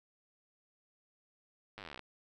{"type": "slowing click train", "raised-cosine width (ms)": 0.3, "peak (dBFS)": -30, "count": 18, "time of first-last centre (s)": [1.78, 1.993], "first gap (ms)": 9, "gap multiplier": 1.04, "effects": []}